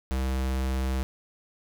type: tone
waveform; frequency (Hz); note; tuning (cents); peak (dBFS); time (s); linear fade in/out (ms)
square; 65.41; C2; 0; -26; 0.11-1.03; 0
effects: none